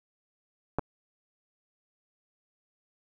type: clicks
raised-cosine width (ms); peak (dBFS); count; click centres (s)
1; -13 / -19; 2; 0.786 / 0.793
effects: none